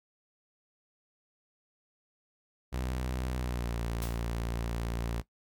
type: tone with pitch glide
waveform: sawtooth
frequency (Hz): 63 to 57.77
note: B1 to A#1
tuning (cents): +35 to -15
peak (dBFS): -28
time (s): 2.72-5.22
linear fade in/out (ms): 20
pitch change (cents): -150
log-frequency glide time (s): 3.36-3.77
type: noise with exponential decay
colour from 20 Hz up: white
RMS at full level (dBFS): -39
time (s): 4.02-4.28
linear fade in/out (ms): 0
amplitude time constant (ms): 55
effects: noise-tail reverb RT60 0.1 s tail -17 dB re dry + Opus 48 kbps